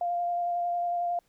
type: tone with vibrato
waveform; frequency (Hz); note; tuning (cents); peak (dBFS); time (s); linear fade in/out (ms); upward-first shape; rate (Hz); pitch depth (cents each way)
sine; 698.5; F5; 0; -26; 0.01-1.19; 2; square; 11; 10
effects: pink hiss -70 dBFS RMS until 1.28 s